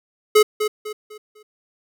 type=tone with echo; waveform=square; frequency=425.7 Hz; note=G#4; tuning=43 cents sharp; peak=-10 dBFS; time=0.35-0.43 s; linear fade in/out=10 ms; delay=250 ms; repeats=4; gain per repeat=-9 dB; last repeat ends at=1.43 s; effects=none